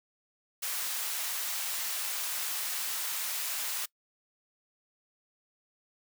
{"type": "high-pass noise", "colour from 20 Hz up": "white", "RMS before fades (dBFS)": -34, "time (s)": [0.62, 3.86], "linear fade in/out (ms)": 10, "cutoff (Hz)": 830, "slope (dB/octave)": 12, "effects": ["noise-tail reverb RT60 0.1 s tail -23 dB re dry"]}